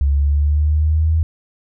sine exponential sweep, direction up, 69.3 to 81 Hz, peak -12 dBFS, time 0.01-1.23 s, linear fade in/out 0 ms, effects none

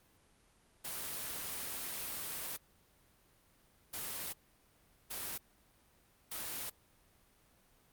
white noise bursts at uneven times, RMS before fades -41 dBFS, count 4, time 0.84-2.57 / 3.93-4.33 / 5.1-5.38 / 6.31-6.7 s, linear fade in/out 10 ms, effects pink hiss -68 dBFS RMS until 7.92 s + Opus 32 kbps

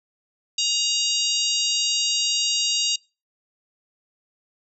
harmonic tone with a mistuned harmonic, 942 Hz, A#5, 18 cents sharp, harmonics 3 / 4 / 5 / 6 / 7 / 8, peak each -26 / -26 / -26 / -32 / -28 / -30 dBFS, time 0.58-2.96 s, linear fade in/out 5 ms, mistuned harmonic 6, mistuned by +18 cents, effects noise-tail reverb RT60 0.3 s tail -25 dB re dry

